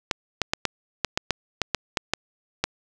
clicks, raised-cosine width 0.2 ms, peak -4 dBFS, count 12, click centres 0.112 / 0.417 / 0.535 / 0.653 / 1.047 / 1.175 / 1.307 / 1.617 / 1.747 / 1.972 / 2.136 / 2.64 s, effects 7-bit

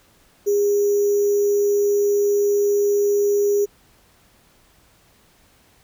sine tone with sample-and-hold, 407.5 Hz, G#4, 33 cents flat, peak -15 dBFS, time 0.46-3.66 s, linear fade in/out 20 ms, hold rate 6300 Hz, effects pink hiss -56 dBFS RMS until 5.83 s

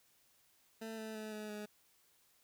20% pulse tone with pitch steps, 222.8 / 219.5 / 216.2 / 213 / 209.8 Hz, A3 / A3 / A3 / G#3 / G#3, +22 / -4 / -30 / +44 / +18 cents, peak -38 dBFS, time 0.81-1.66 s, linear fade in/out 10 ms, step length 170 ms, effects white hiss -71 dBFS RMS until 2.43 s

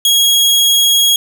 sawtooth tone, 3304 Hz, G#7, 10 cents flat, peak -5 dBFS, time 0.05-1.16 s, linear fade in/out 2 ms, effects none

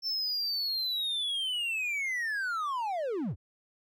triangle linear sweep, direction down, 5380 to 62.8 Hz, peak -28 dBFS, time 0.02-3.36 s, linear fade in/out 50 ms, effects none

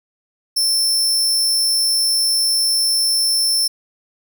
sawtooth tone, 5350 Hz, E8, 25 cents sharp, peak -12 dBFS, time 0.56-3.68 s, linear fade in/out 10 ms, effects none

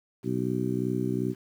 harmonic tone, 62.6 Hz, B1, 24 cents sharp, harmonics 2 / 3 / 4 / 5 / 6, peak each -32 / -32 / -32 / -32 / -32 dBFS, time 0.23-1.35 s, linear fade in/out 50 ms, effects 9-bit

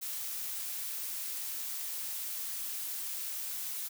blue noise, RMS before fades -38 dBFS, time 0.01-3.89 s, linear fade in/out 20 ms, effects none

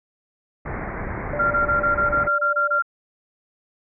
pink low-pass noise, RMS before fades -29 dBFS, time 0.65-2.28 s, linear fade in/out 10 ms, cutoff 2200 Hz, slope 96 dB/octave
sine tone with tremolo, 587.3 Hz, D5, in tune, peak -25 dBFS, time 1.33-2.79 s, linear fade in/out 5 ms, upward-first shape sine, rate 17 Hz, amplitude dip 25%
sine tone bursts, 1384 Hz, F6, 16 cents flat, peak -17 dBFS, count 10, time 1.39-2.824 s, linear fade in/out 10 ms, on 120 ms, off 26 ms
effects none

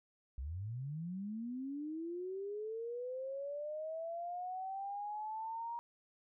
sine linear sweep, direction up, 60 to 947 Hz, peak -39 dBFS, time 0.38-5.79 s, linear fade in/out 0 ms, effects none

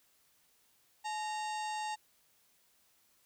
harmonic tone with a mistuned harmonic, 923 Hz, A#5, 17 cents flat, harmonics 1 / 2 / 3 / 4 / 5 / 6 / 7 / 8 / 9, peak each -36 / -46 / -48 / -51 / -51 / -55 / -55 / -54 / -54 dBFS, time 1.04-1.96 s, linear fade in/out 20 ms, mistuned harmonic 1, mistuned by -130 cents, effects white hiss -70 dBFS RMS until 3.25 s

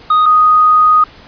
triangle / sine tone pair in turn, 1244.5 / 1244.5 Hz, D#6 / D#6, 0 / 0 cents, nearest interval unison, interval 0 cents, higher neither, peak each -5 dBFS, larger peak neither, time 0.1-0.26 / 0.26-1.04 s, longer second, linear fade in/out 5 ms, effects pink hiss -39 dBFS RMS until 1.27 s + resampled to 11025 Hz

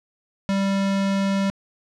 square tone, 196 Hz, G3, in tune, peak -20 dBFS, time 0.49-1.5 s, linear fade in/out 0 ms, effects low-pass 6000 Hz 12 dB/octave

